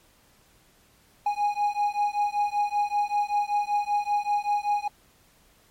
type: beating tone pair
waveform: triangle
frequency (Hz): 823 / 828.2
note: G#5 / G#5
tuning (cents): -16 / -5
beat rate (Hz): 5.2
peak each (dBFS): -24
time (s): 1.26-4.88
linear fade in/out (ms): 5
effects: pink hiss -60 dBFS RMS until 5.7 s + MP3 64 kbps